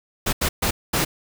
pink noise bursts at uneven times, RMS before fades -21 dBFS, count 4, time 0.26-0.33 / 0.41-0.49 / 0.62-0.71 / 0.93-1.05 s, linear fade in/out 10 ms, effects none

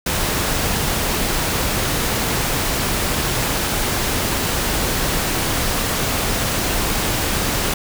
pink noise, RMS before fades -20 dBFS, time 0.06-7.74 s, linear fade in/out 5 ms, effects none

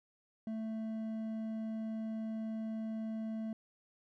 triangle tone with hard clipping, 220.9 Hz, A3, 7 cents sharp, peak -38 dBFS, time 0.47-3.53 s, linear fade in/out 2 ms, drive 9 dB, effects none

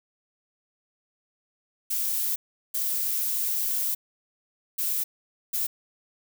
violet noise bursts at uneven times, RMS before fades -27 dBFS, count 4, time 1.9-2.36 / 2.74-3.95 / 4.78-5.04 / 5.53-5.67 s, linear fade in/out 10 ms, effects none

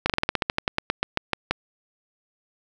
slowing click train, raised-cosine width 0.3 ms, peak -5 dBFS, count 17, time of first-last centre 0.06-1.51 s, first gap 37 ms, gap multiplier 1.11, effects none

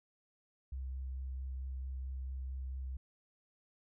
sine tone with vibrato, 65.41 Hz, C2, in tune, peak -38 dBFS, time 0.72-2.97 s, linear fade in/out 5 ms, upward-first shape sine, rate 4.5 Hz, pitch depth 13 cents each way, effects none

